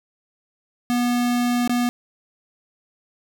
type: tone with dropouts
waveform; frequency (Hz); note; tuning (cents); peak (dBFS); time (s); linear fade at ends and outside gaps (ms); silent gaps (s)
square; 243.1; B3; -27; -19; 0.9-1.89; 0; 1.676-1.695
effects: none